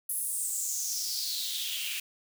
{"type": "noise with high-pass filter sweep", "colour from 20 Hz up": "white", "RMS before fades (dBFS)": -33, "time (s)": [0.09, 2], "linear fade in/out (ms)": 5, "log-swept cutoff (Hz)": [11000, 2500], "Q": 5, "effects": []}